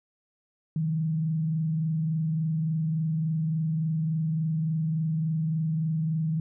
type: tone with frequency modulation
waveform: sine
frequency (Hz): 159.1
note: D#3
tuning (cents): +39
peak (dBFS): -24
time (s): 0.76-6.4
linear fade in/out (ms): 2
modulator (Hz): 23.5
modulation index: 0.33
effects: none